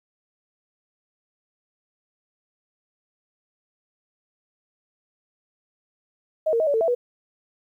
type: tone with pitch steps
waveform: sine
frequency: 629 / 461.4 / 633 / 572 / 447.7 / 661 / 487.5 Hz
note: D#5 / A#4 / D#5 / D5 / A4 / E5 / B4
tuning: +19 / -18 / +30 / -46 / +30 / +5 / -23 cents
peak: -18 dBFS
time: 6.46-6.95 s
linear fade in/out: 10 ms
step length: 70 ms
effects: 10-bit